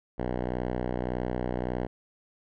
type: tone with low-pass filter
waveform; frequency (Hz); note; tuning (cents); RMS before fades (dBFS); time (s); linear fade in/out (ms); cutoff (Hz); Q
5% pulse; 61.74; B1; 0; -31; 0.18-1.87; 10; 1300; 0.53
effects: none